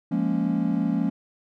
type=chord; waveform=triangle; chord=Bb minor seventh; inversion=second; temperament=equal; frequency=174.61 / 207.7 / 233.1 / 277.2 Hz; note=F3 / Ab3 / Bb3 / Db4; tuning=0 / 0 / 0 / 0 cents; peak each=-25 dBFS; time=0.11-1.1 s; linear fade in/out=10 ms; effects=none